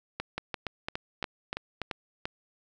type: two click trains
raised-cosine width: 0.3 ms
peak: -16 / -16 dBFS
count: 7 / 6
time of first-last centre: 0.2-2.255 / 0.38-1.817 s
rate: 2.92 / 3.48 Hz
effects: none